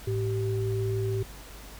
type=tone pair together; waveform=sine; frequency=108.51 / 386.7 Hz; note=A2 / G4; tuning=-24 / -24 cents; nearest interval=octave + minor seventh; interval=2200 cents; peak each=-27 / -30 dBFS; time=0.07-1.23 s; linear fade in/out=5 ms; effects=added 50 Hz sine -45 dBFS peak until 1.79 s + pink hiss -47 dBFS RMS until 1.79 s